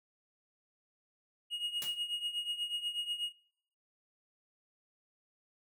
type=tone with tremolo; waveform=triangle; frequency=2876 Hz; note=F#7; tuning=50 cents flat; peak=-29 dBFS; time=1.5-3.33 s; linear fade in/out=50 ms; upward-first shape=triangle; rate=8.2 Hz; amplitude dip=80%
type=noise with exponential decay; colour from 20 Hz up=white; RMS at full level=-37 dBFS; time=1.82-2 s; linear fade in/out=0 ms; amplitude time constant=37 ms
effects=noise-tail reverb RT60 0.7 s tail -24 dB re dry